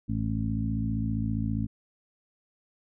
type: harmonic tone with a mistuned harmonic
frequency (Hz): 55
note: A1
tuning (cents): 0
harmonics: 1 / 2 / 3 / 4 / 5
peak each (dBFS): -34 / -30 / -37 / -31 / -35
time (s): 0.08-1.67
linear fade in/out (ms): 20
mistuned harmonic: 1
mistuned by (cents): +20
effects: none